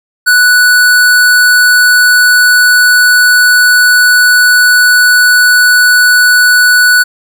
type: tone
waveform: square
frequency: 1480 Hz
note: F#6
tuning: in tune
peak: -4 dBFS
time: 0.26-7.04 s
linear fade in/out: 20 ms
effects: none